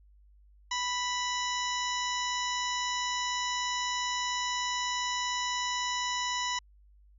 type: harmonic tone with a mistuned harmonic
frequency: 987 Hz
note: B5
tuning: 1 cent flat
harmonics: 1 / 2 / 3 / 4 / 5 / 6 / 7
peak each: -33 / -36 / -38 / -39 / -40 / -41 / -41 dBFS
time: 0.71-6.59 s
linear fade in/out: 5 ms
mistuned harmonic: 5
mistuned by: +120 cents
effects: added 50 Hz sine -56 dBFS peak until 7.18 s